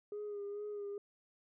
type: tone with vibrato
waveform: sine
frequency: 411 Hz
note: G#4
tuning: 18 cents flat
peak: -38 dBFS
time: 0.12-0.98 s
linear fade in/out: 2 ms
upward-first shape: sine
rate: 2.3 Hz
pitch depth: 32 cents each way
effects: tanh soft clip ceiling -37 dBFS